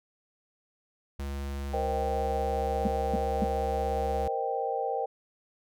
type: tone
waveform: square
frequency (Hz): 69.7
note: C#2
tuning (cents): +10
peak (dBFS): -33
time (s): 1.19-4.28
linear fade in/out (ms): 5
type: chord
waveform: sine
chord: C minor seventh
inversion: third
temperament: equal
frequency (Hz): 466.2 / 523.3 / 622.3 / 784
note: Bb4 / C5 / Eb5 / G5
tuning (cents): 0 / 0 / 0 / 0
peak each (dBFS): -33 / -34 / -37 / -31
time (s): 1.73-5.06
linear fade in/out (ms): 10
type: tone bursts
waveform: sine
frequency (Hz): 207.7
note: G#3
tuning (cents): 0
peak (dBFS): -24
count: 3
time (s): 2.85-3.442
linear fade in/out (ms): 2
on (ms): 24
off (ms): 260
effects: none